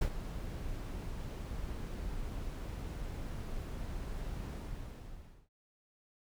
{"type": "noise with ADSR envelope", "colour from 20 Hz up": "brown", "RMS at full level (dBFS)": -28, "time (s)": [0.01, 5.49], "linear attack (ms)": 9, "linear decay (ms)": 71, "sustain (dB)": -12, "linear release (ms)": 990, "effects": []}